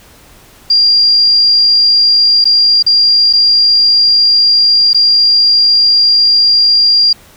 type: tone with dropouts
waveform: sine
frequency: 4782 Hz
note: D8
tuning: 30 cents sharp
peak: -5 dBFS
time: 0.7-7.13 s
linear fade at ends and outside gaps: 5 ms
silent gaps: 2.443-2.453 / 2.826-2.864 / 3.329-3.334 / 4.933-4.945 s
effects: pink hiss -41 dBFS RMS until 7.36 s